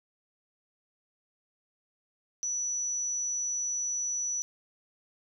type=tone; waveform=sine; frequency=5920 Hz; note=F#8; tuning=in tune; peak=-29 dBFS; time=2.43-4.42 s; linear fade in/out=0 ms; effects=none